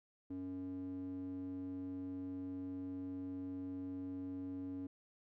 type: tone with band-pass filter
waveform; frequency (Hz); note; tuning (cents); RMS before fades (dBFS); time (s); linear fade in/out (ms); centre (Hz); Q
square; 92.5; F#2; 0; -44; 0.3-4.87; 5; 290; 4.2
effects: none